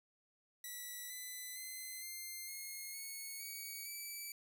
5% pulse tone with pitch steps, 1956 / 2003 / 2051 / 2100 / 2150 / 2202 / 2255 / 2309 Hz, B6 / B6 / C7 / C7 / C7 / C#7 / C#7 / D7, -17 / +24 / -35 / +6 / +47 / -12 / +29 / -30 cents, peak -35 dBFS, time 0.64-4.32 s, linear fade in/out 2 ms, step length 460 ms, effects none

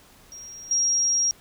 sine tone with level steps, 5630 Hz, F8, 13 cents sharp, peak -38 / -19 dBFS, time 0.32-1.31 s, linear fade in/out 0 ms, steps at 0.71 s, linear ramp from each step 2 ms, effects pink hiss -53 dBFS RMS until 1.4 s

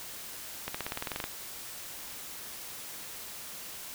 accelerating click train, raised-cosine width 0.3 ms, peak -17 dBFS, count 12, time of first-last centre 0.68-1.241 s, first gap 65 ms, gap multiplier 0.95, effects white hiss -43 dBFS RMS until 3.94 s

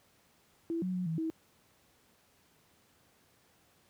sine tone with pitch steps, 332.6 / 184.1 / 181.5 / 162.1 / 322.2 Hz, E4 / F#3 / F#3 / E3 / E4, +16 / -8 / -33 / -29 / -39 cents, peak -31 dBFS, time 0.7-1.3 s, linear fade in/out 0 ms, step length 120 ms, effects pink hiss -67 dBFS RMS until 3.89 s + high-pass 80 Hz 12 dB/octave

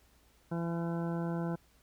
harmonic tone, 168.7 Hz, E3, 40 cents sharp, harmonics 1 / 2 / 3 / 4 / 5 / 6 / 8 / 9, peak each -33 / -39 / -43 / -45 / -47 / -49 / -51 / -52 dBFS, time 0.51-1.56 s, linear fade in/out 10 ms, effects added 58 Hz sine -67 dBFS peak until 1.82 s + pink hiss -67 dBFS RMS until 1.82 s

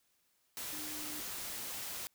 sine tone in noise, 303.2 Hz, D#4, 45 cents flat, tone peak -48 dBFS, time 0.73-1.2 s, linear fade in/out 0 ms, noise white, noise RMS -42 dBFS, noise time 0.57-2.07 s, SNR -9 dB, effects white hiss -75 dBFS RMS until 2.14 s

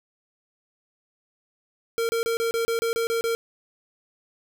square tone bursts, 460 Hz, A#4, 23 cents flat, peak -23 dBFS, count 10, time 1.98-3.35 s, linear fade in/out 0 ms, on 110 ms, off 30 ms, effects none

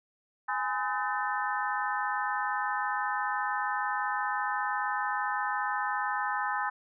harmonic tone with a mistuned harmonic, 254.1 Hz, B3, 49 cents sharp, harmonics 3 / 4 / 5 / 6 / 7, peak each -33 / -34 / -35 / -36 / -36 dBFS, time 0.48-6.7 s, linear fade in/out 10 ms, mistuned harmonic 3, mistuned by +150 cents, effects none

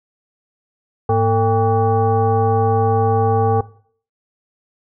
sine tone with frequency modulation, 450 Hz, A4, 39 cents sharp, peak -12 dBFS, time 1.09-3.61 s, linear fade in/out 5 ms, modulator 345 Hz, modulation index 1.3, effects noise-tail reverb RT60 0.5 s tail -18 dB re dry

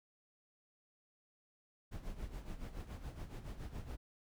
brown noise with tremolo, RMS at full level -43 dBFS, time 1.91-3.97 s, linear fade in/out 20 ms, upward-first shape sine, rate 7.1 Hz, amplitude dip 70%, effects none

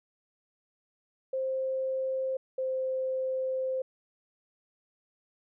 sine tone pair in turn, 526 / 521.5 Hz, C5 / C5, +9 / -6 cents, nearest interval unison, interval 15 cents, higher first, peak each -28 dBFS, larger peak neither, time 1.33-2.37 / 2.58-3.82 s, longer second, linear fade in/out 5 ms, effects none

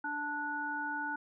harmonic tone, 293.7 Hz, D4, in tune, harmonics 1 / 3 / 5, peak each -43 / -38 / -36 dBFS, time 0.04-1.16 s, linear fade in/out 5 ms, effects none

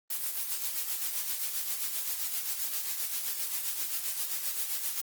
blue noise with tremolo, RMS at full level -31 dBFS, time 0.1-5.01 s, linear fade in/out 5 ms, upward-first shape sine, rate 7.6 Hz, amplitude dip 50%, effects Opus 24 kbps

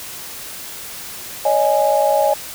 sine chord, C# suspended second, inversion none, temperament equal with one note detuned, 563.1 / 622.3 / 830.6 Hz, C#5 / D#5 / G#5, +27 / 0 / 0 cents, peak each -17 dBFS, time 1.45-2.34 s, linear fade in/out 5 ms, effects white hiss -32 dBFS RMS until 2.54 s

